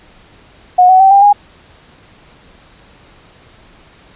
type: tone with pitch steps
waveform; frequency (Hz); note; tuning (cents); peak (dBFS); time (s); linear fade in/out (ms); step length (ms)
sine; 727 / 749.2 / 772 / 795.6 / 819.8; F#5 / F#5 / G5 / G5 / G#5; -31 / +21 / -27 / +25 / -23; -3; 0.78-1.33; 10; 110
effects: pink hiss -44 dBFS RMS until 4.15 s + resampled to 8000 Hz